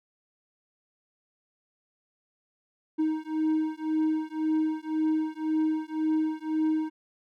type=beating tone pair; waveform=triangle; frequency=312.3 / 314.2 Hz; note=D#4 / D#4; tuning=+7 / +17 cents; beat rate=1.9 Hz; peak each=-26 dBFS; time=2.98-6.9 s; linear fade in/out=20 ms; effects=none